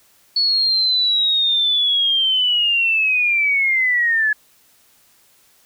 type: linear sweep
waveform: sine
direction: down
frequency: 4418 to 1696 Hz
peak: -14 dBFS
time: 0.36-4.33 s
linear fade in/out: 5 ms
effects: white hiss -55 dBFS RMS until 5.65 s